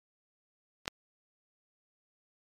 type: clicks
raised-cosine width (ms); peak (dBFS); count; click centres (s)
0.2; -30 / -11; 2; 0.857 / 0.879
effects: MP3 96 kbps